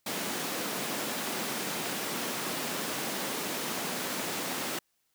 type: high-pass noise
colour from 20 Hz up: pink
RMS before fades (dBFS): -34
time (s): 0.06-4.79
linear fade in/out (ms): 5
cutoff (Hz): 180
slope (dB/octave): 24
effects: white hiss -75 dBFS RMS until 5.14 s